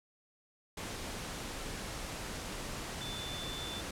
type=tone in noise; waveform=sine; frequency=3520 Hz; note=A7; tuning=in tune; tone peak=-42 dBFS; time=3.01-3.81 s; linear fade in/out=5 ms; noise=pink; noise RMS=-41 dBFS; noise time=0.77-3.91 s; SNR=-4 dB; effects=low-pass 10000 Hz 12 dB/octave